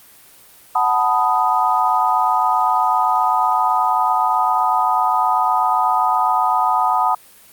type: chord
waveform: sine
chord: B dominant seventh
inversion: second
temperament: equal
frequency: 740 / 880 / 987.8 / 1244.5 Hz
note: F#5 / A5 / B5 / D#6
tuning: 0 / 0 / 0 / 0 cents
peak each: -19 dBFS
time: 0.75-7.15 s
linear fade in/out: 5 ms
effects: white hiss -46 dBFS RMS until 7.52 s + Opus 32 kbps